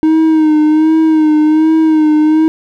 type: tone with vibrato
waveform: triangle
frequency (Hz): 312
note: D#4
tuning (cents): +5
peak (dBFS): -4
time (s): 0.03-2.48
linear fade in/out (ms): 0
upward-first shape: sine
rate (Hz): 1.3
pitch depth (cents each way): 42
effects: none